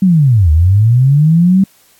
sine linear two-way sweep, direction down then up, 196.5 to 74.1 to 196.5 Hz, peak -5 dBFS, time 0.02-1.64 s, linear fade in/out 5 ms, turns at 0.51 s, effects white hiss -49 dBFS RMS until 1.99 s + AAC 64 kbps

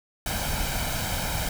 pink noise with comb filter, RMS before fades -28 dBFS, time 0.26-1.49 s, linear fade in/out 2 ms, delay 1.3 ms, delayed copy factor +0.65, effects none

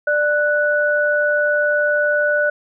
sine tone pair together, 592.1 / 1480 Hz, D5 / F#6, +14 / 0 cents, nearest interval octave + major third, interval 1586 cents, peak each -17 / -17 dBFS, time 0.07-2.5 s, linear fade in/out 5 ms, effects none

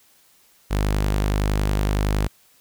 sawtooth tone, 50.8 Hz, G#1, 38 cents flat, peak -15 dBFS, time 0.7-2.28 s, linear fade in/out 20 ms, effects white hiss -57 dBFS RMS until 2.6 s

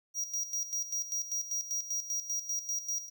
square tone with tremolo, 5740 Hz, F8, 47 cents sharp, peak -31 dBFS, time 0.14-3.1 s, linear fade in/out 50 ms, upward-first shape square, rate 5.1 Hz, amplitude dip 70%, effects 12-bit

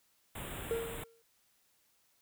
pink band-stop noise, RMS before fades -43 dBFS, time 0.35-1.04 s, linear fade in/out 5 ms, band 3700 to 7400 Hz, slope 96 dB/octave
triangle tone with exponential decay, 459.4 Hz, A#4, 25 cents flat, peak -27 dBFS, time 0.71-1.22 s, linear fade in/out 0 ms, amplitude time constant 110 ms
effects white hiss -72 dBFS RMS until 2.21 s

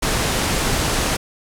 pink low-pass noise, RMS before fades -20 dBFS, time 0.02-1.17 s, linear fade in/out 10 ms, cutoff 11000 Hz, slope 24 dB/octave, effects none

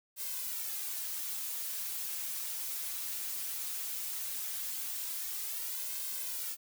blue noise with flanger, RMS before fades -38 dBFS, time 0.16-6.57 s, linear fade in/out 50 ms, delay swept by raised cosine 1.9 to 6.9 ms, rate 0.17 Hz, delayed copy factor +1, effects none

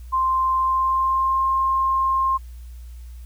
sine tone with pitch glide, 1046.5 to 1062.3 Hz, C6 to C6, 0 to +26 cents, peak -17 dBFS, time 0.12-2.38 s, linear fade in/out 20 ms, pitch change +26 cents, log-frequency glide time 0.58-1.45 s, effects added 60 Hz sine -35 dBFS peak until 3.25 s + white hiss -57 dBFS RMS until 3.25 s

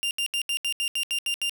40% pulse tone bursts, 2794 Hz, F7, in tune, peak -23 dBFS, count 10, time 0.03-1.495 s, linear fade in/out 0 ms, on 79 ms, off 75 ms, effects none

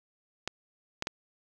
clicks, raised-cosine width 0.2 ms, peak -14 dBFS, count 3, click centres 0.476 / 1.024 / 1.071 s, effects none

